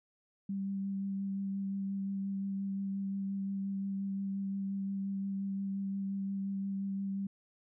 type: tone with vibrato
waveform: sine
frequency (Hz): 195.9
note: G3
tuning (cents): -1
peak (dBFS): -33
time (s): 0.49-7.27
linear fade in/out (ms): 5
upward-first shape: sine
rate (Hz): 5.7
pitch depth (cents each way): 12
effects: none